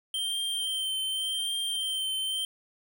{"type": "tone with vibrato", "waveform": "square", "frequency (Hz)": 3136, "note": "G7", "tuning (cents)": 0, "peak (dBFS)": -29, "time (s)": [0.14, 2.45], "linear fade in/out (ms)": 2, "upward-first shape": "triangle", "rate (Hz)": 0.87, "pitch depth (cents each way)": 28, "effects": []}